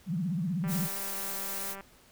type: tone with vibrato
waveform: sine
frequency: 174.61 Hz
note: F3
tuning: in tune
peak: -28 dBFS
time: 0.06-0.89 s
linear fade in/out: 50 ms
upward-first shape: triangle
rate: 16 Hz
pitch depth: 270 cents each way
type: click train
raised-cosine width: 0.5 ms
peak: -29 dBFS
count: 230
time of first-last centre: 0.64-1.808 s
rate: 196 Hz
type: noise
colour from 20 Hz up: blue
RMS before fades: -36 dBFS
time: 0.67-1.76 s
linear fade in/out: 50 ms
effects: pink hiss -59 dBFS RMS until 2.11 s